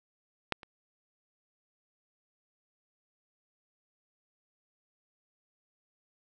clicks, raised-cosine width 0.3 ms, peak -12 / -30 dBFS, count 2, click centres 0.523 / 0.632 s, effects none

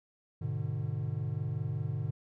triangle chord, G# diminished, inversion none, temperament just, 103.83 / 124.59 / 149.51 Hz, G#2 / B2 / D3, 0 / +16 / +31 cents, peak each -34 dBFS, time 0.41-2.11 s, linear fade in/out 10 ms, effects none

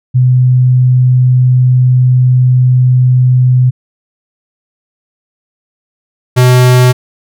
sine / square tone pair in turn, 126.6 / 125.65 Hz, B2 / B2, +43 / +30 cents, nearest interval unison, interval 13 cents, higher first, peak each -4 dBFS, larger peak neither, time 0.14-3.71 / 6.36-6.93 s, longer first, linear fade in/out 20 ms, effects none

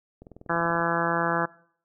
click train, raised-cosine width 2 ms, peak -31 dBFS, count 13, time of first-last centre 0.22-0.803 s, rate 20.6 Hz
harmonic tone, 168.6 Hz, E3, 39 cents sharp, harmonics 1 / 2 / 3 / 4 / 5 / 6 / 7 / 8 / 9 / 10, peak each -32 / -32 / -32 / -32 / -32 / -32 / -32 / -32 / -32 / -32 dBFS, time 0.49-1.46 s, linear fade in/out 10 ms
effects noise-tail reverb RT60 0.6 s tail -22 dB re dry

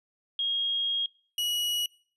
sine / 40% pulse tone pair in turn, 3264 / 2914 Hz, G#7 / F#7, -31 / -27 cents, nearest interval major second, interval 196 cents, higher first, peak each -26 dBFS, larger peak neither, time 0.39-1.06 / 1.38-1.86 s, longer first, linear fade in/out 2 ms, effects noise-tail reverb RT60 0.5 s tail -25 dB re dry + resampled to 32000 Hz

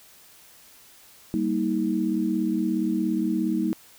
sine chord, Eb major, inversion first, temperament equal with one note detuned, 196 / 233.1 / 317.7 Hz, G3 / Bb3 / Eb4, 0 / 0 / +36 cents, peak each -27 / -27 / -25 dBFS, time 1.34-3.73 s, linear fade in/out 0 ms, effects white hiss -52 dBFS RMS until 3.98 s

